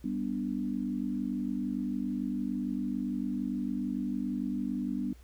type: chord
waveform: sine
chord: G major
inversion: none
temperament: equal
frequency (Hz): 196 / 246.9 / 293.7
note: G3 / B3 / D4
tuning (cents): 0 / 0 / 0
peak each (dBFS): -35 / -33 / -36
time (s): 0.04-5.13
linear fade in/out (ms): 5
effects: added 60 Hz sine -51 dBFS peak until 5.23 s + pink hiss -63 dBFS RMS until 5.23 s